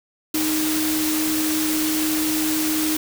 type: tone in noise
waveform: sine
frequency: 311.1 Hz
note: D#4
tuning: in tune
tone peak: -21 dBFS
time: 0.34-2.97 s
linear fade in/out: 5 ms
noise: white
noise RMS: -25 dBFS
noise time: 0.34-2.97 s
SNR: +1 dB
effects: none